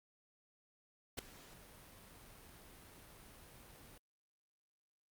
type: noise with ADSR envelope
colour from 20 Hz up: pink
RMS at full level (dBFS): -38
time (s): 1.17-3.98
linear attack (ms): 19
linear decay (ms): 4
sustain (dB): -20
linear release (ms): 4
effects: Opus 48 kbps